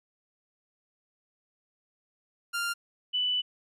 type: tone pair in turn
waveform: sawtooth / sine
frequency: 1395 / 2982 Hz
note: F6 / F#7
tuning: -2 / +13 cents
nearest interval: octave + minor second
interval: 1315 cents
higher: second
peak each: -25 dBFS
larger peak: neither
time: 2.53-2.74 / 3.13-3.42 s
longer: second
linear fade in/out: 20 ms
effects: resampled to 32000 Hz